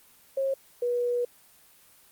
sine tone pair in turn, 540 / 485.1 Hz, C#5 / B4, -45 / -31 cents, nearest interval major second, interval 186 cents, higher first, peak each -24 dBFS, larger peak neither, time 0.37-0.54 / 0.82-1.25 s, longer second, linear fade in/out 5 ms, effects white hiss -57 dBFS RMS until 2.11 s + Opus 24 kbps

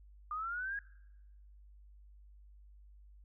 sine linear sweep, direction up, 1200 to 1666 Hz, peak -36 dBFS, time 0.31-0.79 s, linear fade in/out 2 ms, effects noise-tail reverb RT60 1.0 s tail -24 dB re dry + added 50 Hz sine -55 dBFS peak until 3.24 s

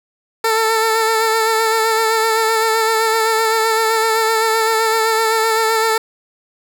15% pulse tone with vibrato, 445.4 Hz, A4, 21 cents sharp, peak -7 dBFS, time 0.44-5.98 s, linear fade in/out 5 ms, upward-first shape sine, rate 7.8 Hz, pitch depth 27 cents each way, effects none

